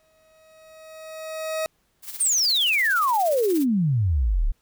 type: tone with exponential growth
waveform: 40% pulse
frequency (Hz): 634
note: D#5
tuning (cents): +32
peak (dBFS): -22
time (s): 0-1.66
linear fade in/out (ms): 0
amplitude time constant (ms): 360
type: noise with tremolo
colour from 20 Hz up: blue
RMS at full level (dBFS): -33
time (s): 2.02-3.66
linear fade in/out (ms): 50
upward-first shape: sine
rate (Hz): 17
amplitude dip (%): 65
type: exponential sweep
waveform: sine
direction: down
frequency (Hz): 9170 to 30.87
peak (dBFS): -18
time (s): 2.2-4.52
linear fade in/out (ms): 10
effects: pink hiss -68 dBFS RMS until 4.61 s